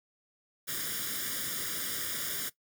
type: noise with comb filter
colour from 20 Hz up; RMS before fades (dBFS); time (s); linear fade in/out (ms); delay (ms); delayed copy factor
white; -35; 0.67-2.5; 20; 0.58; +0.85
effects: noise-tail reverb RT60 0.1 s tail -17 dB re dry + high-pass 100 Hz 12 dB/octave